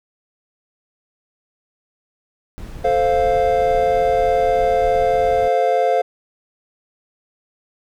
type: noise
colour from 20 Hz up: brown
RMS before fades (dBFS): -31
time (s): 2.58-5.48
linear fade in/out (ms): 0
type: chord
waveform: triangle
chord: F major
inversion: first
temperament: equal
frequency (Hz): 440 / 523.3 / 698.5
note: A4 / C5 / F5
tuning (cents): 0 / 0 / 0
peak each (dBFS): -19 / -16 / -15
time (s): 2.84-6.02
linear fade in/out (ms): 10
effects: none